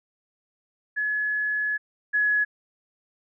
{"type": "tone pair in turn", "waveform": "sine", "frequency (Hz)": [1700, 1689.2], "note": ["G#6", "G#6"], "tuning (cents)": [40, 29], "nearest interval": "unison", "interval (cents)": 11, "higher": "first", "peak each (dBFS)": [-23, -19], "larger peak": "second", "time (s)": [[0.96, 1.78], [2.13, 2.45]], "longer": "first", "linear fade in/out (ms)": 20, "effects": []}